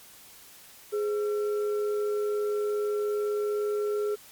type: tone with frequency modulation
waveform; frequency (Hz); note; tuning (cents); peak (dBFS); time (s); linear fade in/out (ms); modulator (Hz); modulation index
sine; 417.2; G#4; +8; -25; 0.92-4.16; 20; 934; 0.31
effects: white hiss -51 dBFS RMS until 4.31 s + MP3 96 kbps